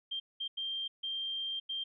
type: tone bursts at uneven times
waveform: sine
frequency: 3174 Hz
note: G7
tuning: 21 cents sharp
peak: -34 dBFS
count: 5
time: 0.11-0.2 / 0.4-0.48 / 0.57-0.88 / 1.03-1.6 / 1.69-1.84 s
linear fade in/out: 10 ms
effects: none